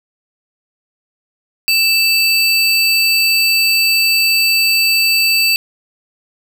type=tone pair together; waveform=square; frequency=2648 / 4603 Hz; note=E7 / D8; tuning=+7 / -36 cents; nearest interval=minor seventh; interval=957 cents; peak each=-14 dBFS; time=1.68-5.56 s; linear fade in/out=0 ms; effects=none